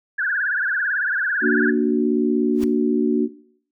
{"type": "tone with vibrato", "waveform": "sine", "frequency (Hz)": 1582, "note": "G6", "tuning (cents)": 15, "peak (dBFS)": -19, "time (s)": [0.18, 1.71], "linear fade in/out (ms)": 10, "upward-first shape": "triangle", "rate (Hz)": 18, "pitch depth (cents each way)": 190}
{"type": "chord", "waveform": "sine", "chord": "Bb augmented", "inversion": "none", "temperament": "equal", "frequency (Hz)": [233.1, 293.7, 370], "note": ["Bb3", "D4", "F#4"], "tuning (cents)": [0, 0, 0], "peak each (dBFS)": -20, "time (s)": [1.41, 3.29], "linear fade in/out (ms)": 50}
{"type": "noise with exponential growth", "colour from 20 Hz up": "pink", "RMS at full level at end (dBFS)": -31, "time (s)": [2.53, 2.64], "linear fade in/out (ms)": 2, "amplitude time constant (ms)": 23}
{"effects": ["noise-tail reverb RT60 0.6 s tail -18 dB re dry"]}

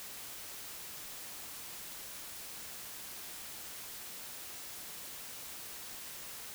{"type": "silence", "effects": ["white hiss -46 dBFS RMS until 6.54 s"]}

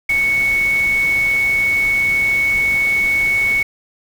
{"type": "tone in noise", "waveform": "sine", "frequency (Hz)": 2217, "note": "C#7", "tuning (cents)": 0, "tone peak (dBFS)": -13, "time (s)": [0.09, 3.63], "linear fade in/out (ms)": 5, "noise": "pink", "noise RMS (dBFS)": -31, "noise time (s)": [0.09, 3.63], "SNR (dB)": 15, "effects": []}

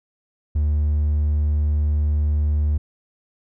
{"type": "tone", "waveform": "triangle", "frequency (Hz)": 75, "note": "D2", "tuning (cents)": 37, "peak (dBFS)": -14, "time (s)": [0.55, 2.78], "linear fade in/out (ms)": 10, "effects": ["tanh soft clip ceiling -10 dBFS"]}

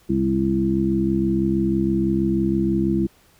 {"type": "harmonic tone with a mistuned harmonic", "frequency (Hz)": 66.2, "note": "C2", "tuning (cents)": 21, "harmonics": [1, 2, 3, 4, 5], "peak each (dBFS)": [-30, -28, -21, -28, -21], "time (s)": [0.09, 3.07], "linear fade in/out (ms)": 10, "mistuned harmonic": 5, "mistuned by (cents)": 15, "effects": ["pink hiss -56 dBFS RMS until 3.39 s"]}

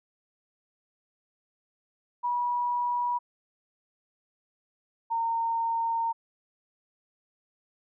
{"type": "tone pair in turn", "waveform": "sine", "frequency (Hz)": [970, 917.4], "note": ["B5", "A#5"], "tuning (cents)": [-31, -28], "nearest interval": "minor second", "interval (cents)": 97, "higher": "first", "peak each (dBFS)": -25, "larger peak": "neither", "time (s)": [[2.23, 3.19], [5.1, 6.13]], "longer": "second", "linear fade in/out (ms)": 20, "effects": []}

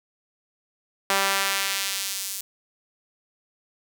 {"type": "tone with high-pass filter sweep", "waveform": "sawtooth", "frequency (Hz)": 195.7, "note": "G3", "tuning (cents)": -3, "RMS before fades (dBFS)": -26, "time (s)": [1.1, 2.41], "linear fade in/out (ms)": 2, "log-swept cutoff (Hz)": [800, 7400], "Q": 0.71, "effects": []}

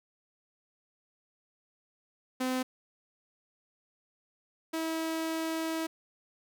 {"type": "tone pair in turn", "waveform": "sawtooth", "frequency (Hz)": [256.6, 323.3], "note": ["C4", "E4"], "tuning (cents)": [-34, -34], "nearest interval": "major third", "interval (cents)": 400, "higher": "second", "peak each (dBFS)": [-25, -27], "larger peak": "first", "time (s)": [[2.4, 2.63], [4.73, 5.87]], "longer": "second", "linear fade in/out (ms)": 10, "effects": []}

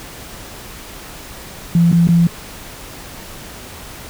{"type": "tone with dropouts", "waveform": "sine", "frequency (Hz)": 170, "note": "F3", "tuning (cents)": -46, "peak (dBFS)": -8, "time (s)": [1.75, 2.27], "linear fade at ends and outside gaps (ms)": 2, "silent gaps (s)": [[1.917, 1.927], [2.073, 2.088]], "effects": ["pink hiss -34 dBFS RMS until 4.09 s"]}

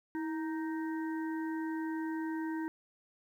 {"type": "harmonic tone with a mistuned harmonic", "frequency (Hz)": 311.1, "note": "D#4", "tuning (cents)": 0, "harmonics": [1, 3, 5, 6], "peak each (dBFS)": [-34, -44, -48, -50], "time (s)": [0.15, 2.68], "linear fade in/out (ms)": 0, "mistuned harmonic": 1, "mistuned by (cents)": 56, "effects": ["11-bit"]}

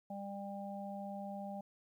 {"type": "harmonic tone", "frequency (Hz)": 199.2, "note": "G3", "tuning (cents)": 28, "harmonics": [1, 3, 4], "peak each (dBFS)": [-44, -47, -46], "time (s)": [0.1, 1.61], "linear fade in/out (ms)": 5, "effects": ["12-bit"]}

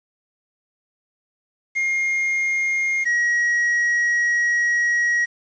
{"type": "tone pair in turn", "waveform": "triangle", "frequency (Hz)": [2130, 1903.7], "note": ["C7", "A#6"], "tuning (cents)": [30, 36], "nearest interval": "major second", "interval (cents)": 194, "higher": "first", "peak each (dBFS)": [-17, -15], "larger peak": "second", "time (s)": [[1.75, 3.05], [3.05, 5.26]], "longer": "second", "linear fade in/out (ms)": 20, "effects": ["resampled to 16000 Hz", "8-bit"]}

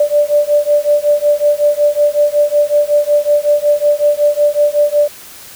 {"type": "beating tone pair", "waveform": "sine", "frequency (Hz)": [585, 590.4], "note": ["D5", "D5"], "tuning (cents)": [-7, 9], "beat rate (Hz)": 5.4, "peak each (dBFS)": -12, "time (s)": [0, 5.08], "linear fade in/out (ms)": 5, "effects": ["white hiss -35 dBFS RMS until 5.55 s"]}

